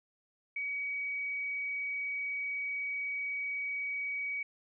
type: tone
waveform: sine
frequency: 2264 Hz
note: C#7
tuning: 36 cents sharp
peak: -33 dBFS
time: 0.56-4.43 s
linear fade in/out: 5 ms
effects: none

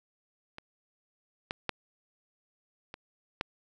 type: clicks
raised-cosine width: 0.3 ms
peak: -26 / -16 / -13 / -25 / -14 dBFS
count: 5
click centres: 0.584 / 1.509 / 1.693 / 2.941 / 3.411 s
effects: none

